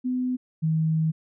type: tone pair in turn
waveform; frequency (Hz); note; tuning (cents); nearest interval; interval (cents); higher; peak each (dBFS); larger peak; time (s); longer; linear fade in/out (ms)
sine; 252.5 / 159.07; B3 / D#3; +39 / +39; minor sixth; 800; first; -23 / -20; second; 0.04-0.37 / 0.62-1.12; second; 20
effects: none